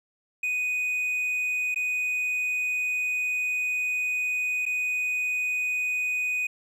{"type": "tone with dropouts", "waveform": "triangle", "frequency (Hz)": 2489, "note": "D#7", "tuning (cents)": 0, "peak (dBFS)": -23, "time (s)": [0.43, 6.47], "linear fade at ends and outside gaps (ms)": 5, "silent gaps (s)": [[1.745, 1.759], [4.655, 4.662]], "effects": []}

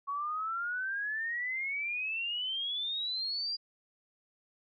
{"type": "exponential sweep", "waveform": "sine", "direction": "up", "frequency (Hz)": [1108.7, 4844], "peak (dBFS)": -32, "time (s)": [0.07, 3.57], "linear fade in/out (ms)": 20, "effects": []}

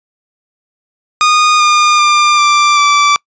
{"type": "tone with pitch steps", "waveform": "sawtooth", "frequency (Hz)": [1230, 1213.1, 1196.4, 1179.9, 1163.7], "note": ["D#6", "D#6", "D6", "D6", "D6"], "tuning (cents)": [-20, -44, 32, 8, -16], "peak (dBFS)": -3, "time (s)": [1.21, 3.16], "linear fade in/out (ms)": 0, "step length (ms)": 390, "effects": ["noise-tail reverb RT60 0.1 s tail -26 dB re dry", "resampled to 16000 Hz"]}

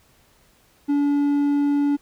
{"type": "tone", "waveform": "triangle", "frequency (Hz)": 286.8, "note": "D4", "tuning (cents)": -41, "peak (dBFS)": -15, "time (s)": [0.88, 1.97], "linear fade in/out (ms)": 20, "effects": ["pink hiss -58 dBFS RMS until 2.01 s"]}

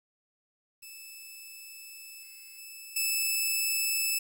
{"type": "tone with level steps", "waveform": "10% pulse", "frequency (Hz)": 2623, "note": "E7", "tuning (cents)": -9, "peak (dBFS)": [-36, -38, -35, -18], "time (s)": [0.82, 4.19], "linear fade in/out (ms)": 10, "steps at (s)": [2.23, 2.58, 2.96], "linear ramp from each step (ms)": 5, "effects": ["10-bit"]}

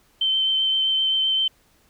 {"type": "tone with vibrato", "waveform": "sine", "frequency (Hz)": 3096, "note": "G7", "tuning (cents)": -22, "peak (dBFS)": -18, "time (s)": [0.21, 1.48], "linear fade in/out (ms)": 5, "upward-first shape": "triangle", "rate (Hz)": 7.7, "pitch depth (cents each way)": 15, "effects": ["pink hiss -60 dBFS RMS until 1.89 s"]}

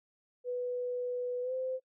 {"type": "tone with pitch glide", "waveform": "sine", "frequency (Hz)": [493.9, 517], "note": ["B4", "C5"], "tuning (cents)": [0, -21], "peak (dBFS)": -32, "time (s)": [0.44, 1.8], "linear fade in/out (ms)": 50, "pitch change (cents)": 79, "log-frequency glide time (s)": [1.42, 1.53], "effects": ["noise-tail reverb RT60 0.1 s tail -24 dB re dry"]}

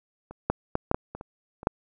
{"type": "clicks", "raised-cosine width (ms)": 1, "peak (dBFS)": [-27, -8, -10, -8, -10, -22, -25, -26, -7], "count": 9, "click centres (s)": [0.31, 0.5, 0.754, 0.914, 0.945, 1.15, 1.211, 1.631, 1.671], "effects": []}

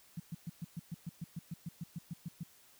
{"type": "tone bursts", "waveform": "sine", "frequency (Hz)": 166.9, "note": "E3", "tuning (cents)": 22, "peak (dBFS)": -37, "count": 16, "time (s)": [0.17, 2.434], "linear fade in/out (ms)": 5, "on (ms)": 29, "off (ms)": 120, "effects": ["white hiss -63 dBFS RMS until 2.79 s"]}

